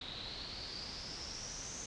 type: noise with low-pass filter sweep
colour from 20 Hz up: pink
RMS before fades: -45 dBFS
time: 0.01-1.86 s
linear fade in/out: 5 ms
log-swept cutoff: 3800 to 6400 Hz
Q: 9.9
effects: resampled to 22050 Hz